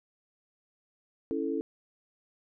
sine chord, A major, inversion first, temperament equal, 277.2 / 329.6 / 440 Hz, C#4 / E4 / A4, 0 / 0 / 0 cents, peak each -33 dBFS, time 1.31-1.61 s, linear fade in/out 0 ms, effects none

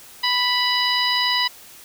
harmonic tone, 987.8 Hz, B5, in tune, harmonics 1 / 2 / 3 / 4 / 5, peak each -24 / -24 / -24 / -24 / -24 dBFS, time 0.23-1.48 s, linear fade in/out 10 ms, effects white hiss -44 dBFS RMS until 1.84 s

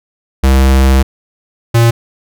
square tone pair in turn, 66.4 / 116.45 Hz, C2 / A#2, +26 / -1 cents, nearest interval minor seventh, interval 973 cents, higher second, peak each -6 dBFS, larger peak neither, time 0.43-1.03 / 1.74-1.91 s, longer first, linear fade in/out 10 ms, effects none

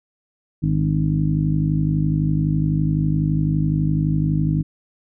harmonic tone with a mistuned harmonic, 51.91 Hz, G#1, in tune, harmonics 1 / 2 / 3 / 4 / 5 / 6, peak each -27 / -27 / -18 / -29 / -27 / -27 dBFS, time 0.62-4.63 s, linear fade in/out 20 ms, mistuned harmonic 6, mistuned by -36 cents, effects none

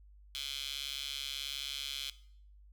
15% pulse tone with high-pass filter, 138.59 Hz, C#3, in tune, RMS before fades -40 dBFS, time 0.35-2.1 s, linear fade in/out 0 ms, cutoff 3400 Hz, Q 4.1, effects noise-tail reverb RT60 0.6 s tail -17 dB re dry + added 50 Hz sine -55 dBFS peak until 2.72 s

